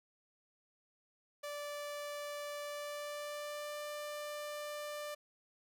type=tone with pitch glide; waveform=sawtooth; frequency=584 to 592.5 Hz; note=D5 to D5; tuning=-10 to +15 cents; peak=-37 dBFS; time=1.43-5.15 s; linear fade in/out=10 ms; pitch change=+25 cents; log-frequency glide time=2.63-3.83 s; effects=none